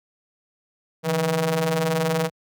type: ring-modulated tone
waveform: sawtooth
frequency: 158.3 Hz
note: D#3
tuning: 30 cents sharp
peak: -13 dBFS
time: 1.03-2.3 s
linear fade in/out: 50 ms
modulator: 327 Hz
effects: high-pass 80 Hz 12 dB/octave